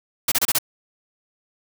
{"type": "noise bursts", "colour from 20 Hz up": "white", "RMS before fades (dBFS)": -19, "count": 5, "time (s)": [0.28, 0.586], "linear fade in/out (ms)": 5, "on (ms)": 38, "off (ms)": 29, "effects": []}